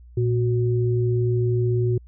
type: tone pair together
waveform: sine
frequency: 116.54 / 367.5 Hz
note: A#2 / F#4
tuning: 0 / -12 cents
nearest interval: octave + minor sixth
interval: 1988 cents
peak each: -19 / -24 dBFS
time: 0.17-1.98 s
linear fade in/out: 5 ms
effects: added 60 Hz sine -43 dBFS peak until 2.07 s